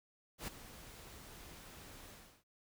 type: noise with ADSR envelope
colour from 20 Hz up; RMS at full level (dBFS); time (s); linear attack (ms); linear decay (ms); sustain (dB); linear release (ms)
pink; -41; 0.38-2.44; 100; 4; -13; 350
effects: none